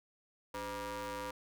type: ring-modulated tone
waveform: sawtooth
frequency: 224.5 Hz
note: A3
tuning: 35 cents sharp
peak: -32 dBFS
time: 0.54-1.31 s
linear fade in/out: 5 ms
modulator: 734 Hz
effects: none